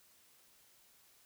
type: silence
effects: white hiss -66 dBFS RMS until 1.25 s